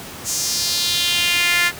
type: tone with high-pass filter sweep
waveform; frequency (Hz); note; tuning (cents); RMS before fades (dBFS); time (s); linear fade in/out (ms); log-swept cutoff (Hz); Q
sawtooth; 349.2; F4; 0; -19; 0.24-1.72; 50; 6900 to 1800; 2.7
effects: pink hiss -34 dBFS RMS until 1.79 s + high-pass 80 Hz 12 dB/octave